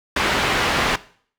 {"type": "low-pass noise", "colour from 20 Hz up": "white", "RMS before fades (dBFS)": -20, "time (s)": [0.16, 0.96], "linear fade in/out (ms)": 5, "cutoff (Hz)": 2400, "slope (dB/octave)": 12, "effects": ["noise-tail reverb RT60 0.5 s tail -18 dB re dry"]}